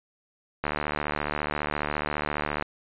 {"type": "click train", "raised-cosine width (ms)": 0.5, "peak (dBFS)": -12, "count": 149, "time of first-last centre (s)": [0.64, 2.624], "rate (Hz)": 74.6, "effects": ["resampled to 8000 Hz"]}